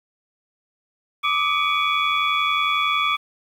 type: tone cluster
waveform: sine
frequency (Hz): 1172 / 1263 / 2275 / 2426 / 3395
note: D6 / D#6 / C#7 / D#7 / G#7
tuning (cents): -4 / +26 / +44 / -44 / +37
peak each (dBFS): -21 / -27 / -24 / -28 / -25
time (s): 1.23-3.17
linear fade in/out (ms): 20
effects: tanh soft clip ceiling -8 dBFS + 8-bit